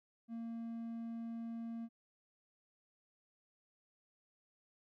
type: tone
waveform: triangle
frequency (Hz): 230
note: A#3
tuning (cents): -23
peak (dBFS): -39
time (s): 0.28-1.89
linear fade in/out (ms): 50
effects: none